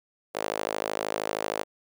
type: tone with high-pass filter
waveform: sawtooth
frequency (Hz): 53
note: G#1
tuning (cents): +36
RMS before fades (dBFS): -31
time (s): 0.34-1.64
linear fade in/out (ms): 20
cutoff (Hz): 520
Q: 2.1
effects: none